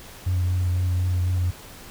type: tone with vibrato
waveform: sine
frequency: 90.2 Hz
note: F#2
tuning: 44 cents flat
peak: -18 dBFS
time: 0.26-1.51 s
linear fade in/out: 10 ms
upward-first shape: triangle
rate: 4 Hz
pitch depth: 24 cents each way
effects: tanh soft clip ceiling -17 dBFS + pink hiss -43 dBFS RMS until 1.9 s